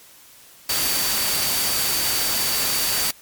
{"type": "tone in noise", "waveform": "sine", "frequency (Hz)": 4598, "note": "D8", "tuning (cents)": -37, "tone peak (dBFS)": -27, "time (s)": [0.69, 3.11], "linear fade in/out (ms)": 5, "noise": "white", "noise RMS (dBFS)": -22, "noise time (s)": [0.69, 3.11], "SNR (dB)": -8, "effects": ["white hiss -48 dBFS RMS until 3.21 s", "MP3 96 kbps"]}